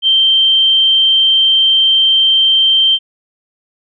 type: tone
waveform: sine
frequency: 3136 Hz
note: G7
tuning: in tune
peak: -7 dBFS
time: 0.02-2.99 s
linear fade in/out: 50 ms
effects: none